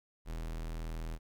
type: tone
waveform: 45% pulse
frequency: 40.5 Hz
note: E1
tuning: 30 cents flat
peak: -37 dBFS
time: 0.25-1.19 s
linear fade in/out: 50 ms
effects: 13-bit